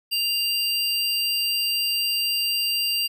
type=tone pair together; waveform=square; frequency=2794 / 4724 Hz; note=F7 / D8; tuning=0 / +9 cents; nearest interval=major sixth; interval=909 cents; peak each=-25 dBFS; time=0.11-3.08 s; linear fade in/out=20 ms; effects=none